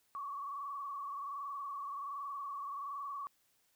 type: tone with frequency modulation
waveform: sine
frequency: 1125 Hz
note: C#6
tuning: 25 cents sharp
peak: -39 dBFS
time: 0.15-3.27 s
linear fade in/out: 0 ms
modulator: 21.3 Hz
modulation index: 1.8
effects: white hiss -74 dBFS RMS until 3.75 s